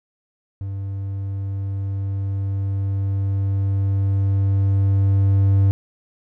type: tone with level ramp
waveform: triangle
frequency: 98 Hz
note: G2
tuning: in tune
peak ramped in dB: -23 to -10 dBFS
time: 0.61-5.71 s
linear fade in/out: 0 ms
effects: none